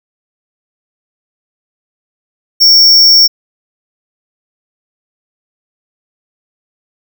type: tone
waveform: square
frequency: 5480 Hz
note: F8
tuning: 34 cents flat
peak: -3 dBFS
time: 2.6-3.28 s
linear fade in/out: 20 ms
effects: none